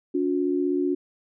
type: tone pair together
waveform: sine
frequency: 284.3 / 360.2 Hz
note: C#4 / F#4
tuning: +44 / -46 cents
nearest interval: major third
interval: 410 cents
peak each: -24 dBFS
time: 0.14-0.95 s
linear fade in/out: 10 ms
effects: none